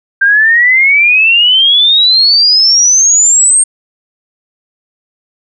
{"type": "exponential sweep", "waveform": "sine", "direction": "up", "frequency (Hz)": [1575, 8650], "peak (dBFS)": -4, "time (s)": [0.21, 3.64], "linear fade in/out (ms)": 10, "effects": []}